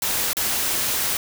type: noise with dropouts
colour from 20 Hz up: white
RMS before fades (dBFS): -23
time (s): 0.02-1.17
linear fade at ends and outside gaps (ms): 2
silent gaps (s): 0.332-0.368
effects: none